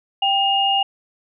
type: tone pair together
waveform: sine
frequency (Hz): 786 / 2842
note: G5 / F7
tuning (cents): +4 / +30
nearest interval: octave + minor seventh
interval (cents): 2226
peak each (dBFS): -18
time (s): 0.22-0.83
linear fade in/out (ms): 5
effects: none